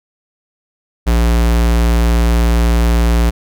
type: tone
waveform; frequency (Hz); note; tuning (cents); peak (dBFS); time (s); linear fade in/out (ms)
square; 58.1; A#1; -5; -10; 1.06-3.31; 20
effects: none